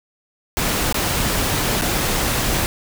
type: noise with dropouts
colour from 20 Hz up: pink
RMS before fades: -20 dBFS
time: 0.57-2.66 s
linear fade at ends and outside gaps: 0 ms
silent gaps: 0.926-0.944 / 1.813-1.82 s
effects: none